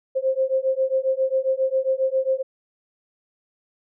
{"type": "beating tone pair", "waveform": "sine", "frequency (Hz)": [524, 531.4], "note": ["C5", "C5"], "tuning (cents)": [2, 27], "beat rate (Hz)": 7.4, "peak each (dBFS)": -22, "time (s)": [0.15, 2.43], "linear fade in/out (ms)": 20, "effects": []}